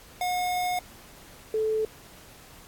square / sine tone pair in turn, 723 / 436.4 Hz, F#5 / A4, -40 / -14 cents, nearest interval major sixth, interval 874 cents, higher first, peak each -26 / -23 dBFS, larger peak second, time 0.21-0.79 / 1.54-1.85 s, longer first, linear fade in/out 2 ms, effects pink hiss -50 dBFS RMS until 2.67 s + AAC 64 kbps

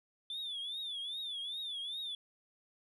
sine tone with vibrato, 3500 Hz, A7, 10 cents flat, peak -36 dBFS, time 0.3-2.15 s, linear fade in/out 2 ms, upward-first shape triangle, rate 2.5 Hz, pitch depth 150 cents each way, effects tanh soft clip ceiling -36 dBFS

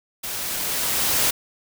white noise with level ramp, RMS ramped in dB -30 to -19 dBFS, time 0.23-1.31 s, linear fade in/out 10 ms, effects none

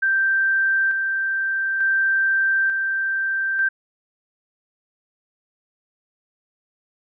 sine tone with tremolo, 1568 Hz, G6, in tune, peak -16 dBFS, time 0.02-3.69 s, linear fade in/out 10 ms, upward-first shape square, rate 0.56 Hz, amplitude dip 35%, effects none

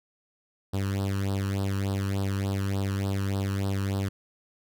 sawtooth tone with flanger, 98 Hz, G2, in tune, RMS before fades -28 dBFS, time 0.73-4.09 s, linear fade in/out 10 ms, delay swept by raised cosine 0.22 to 0.72 ms, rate 3.4 Hz, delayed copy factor +0.85, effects none

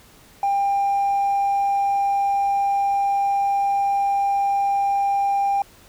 triangle tone with hard clipping, 797 Hz, G5, 28 cents sharp, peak -17 dBFS, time 0.43-5.62 s, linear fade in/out 2 ms, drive 2 dB, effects pink hiss -50 dBFS RMS until 5.88 s

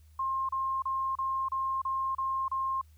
sine tone bursts, 1064 Hz, C6, 29 cents sharp, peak -28 dBFS, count 8, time 0.19-2.814 s, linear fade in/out 5 ms, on 300 ms, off 32 ms, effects added 77 Hz sine -54 dBFS peak until 2.97 s + white hiss -70 dBFS RMS until 2.97 s

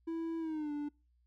triangle tone with pitch glide, 328.9 to 293 Hz, E4 to D4, -4 to -4 cents, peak -33 dBFS, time 0.07-0.89 s, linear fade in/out 10 ms, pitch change -200 cents, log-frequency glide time 0.39-0.72 s, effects noise-tail reverb RT60 0.3 s tail -26 dB re dry + added 60 Hz sine -68 dBFS peak until 1.26 s

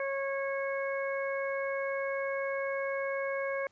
harmonic tone, 548 Hz, C#5, 20 cents flat, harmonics 1 / 2 / 3 / 4, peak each -32 / -40 / -39 / -40 dBFS, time 0-3.67 s, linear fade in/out 2 ms, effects pink hiss -68 dBFS RMS until 3.71 s + resampled to 16000 Hz

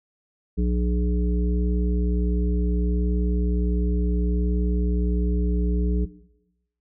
harmonic tone with a mistuned harmonic, 60 Hz, B1, 49 cents flat, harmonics 1 / 3 / 5 / 7, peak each -21 / -24 / -31 / -32 dBFS, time 0.57-6.06 s, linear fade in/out 20 ms, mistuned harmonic 1, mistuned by +20 cents, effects noise-tail reverb RT60 0.9 s tail -17 dB re dry

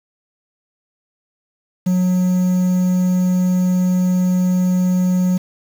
triangle tone with quantisation, 182.2 Hz, F#3, 26 cents flat, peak -11 dBFS, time 1.86-5.38 s, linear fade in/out 10 ms, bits 6, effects none

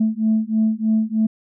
sine beating tone pair, 217.8 / 221 Hz, A3 / A3, -17 / +8 cents, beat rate 3.2 Hz, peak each -18 dBFS, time 0-1.27 s, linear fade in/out 10 ms, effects tanh soft clip ceiling -10 dBFS

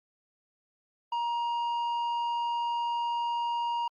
sine tone with tanh clipping, 944 Hz, A#5, 22 cents sharp, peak -29 dBFS, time 1.12-3.88 s, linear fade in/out 5 ms, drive 7 dB, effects Opus 48 kbps

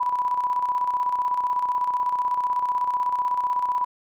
sine tone with tremolo, 987.8 Hz, B5, in tune, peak -19 dBFS, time 0-3.85 s, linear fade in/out 10 ms, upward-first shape square, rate 16 Hz, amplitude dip 50%, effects none

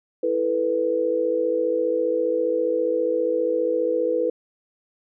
sine chord, E suspended fourth, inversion none, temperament just, 329.6 / 439.5 / 494.4 Hz, E4 / A4 / B4, 0 / -2 / +2 cents, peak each -27 / -26 / -21 dBFS, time 0.23-4.3 s, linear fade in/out 5 ms, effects none

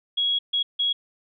sine tone bursts at uneven times, 3322 Hz, G#7, in tune, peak -20 dBFS, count 3, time 0.17-0.39 / 0.53-0.63 / 0.79-0.93 s, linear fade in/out 10 ms, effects none

